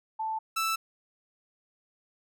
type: tone pair in turn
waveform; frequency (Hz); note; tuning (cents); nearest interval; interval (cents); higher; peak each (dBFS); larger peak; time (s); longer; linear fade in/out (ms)
sine / sawtooth; 880 / 1321; A5 / E6; 0 / +3; perfect fifth; 703; second; -29 / -23; second; 0.19-0.39 / 0.56-0.76; neither; 10
effects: none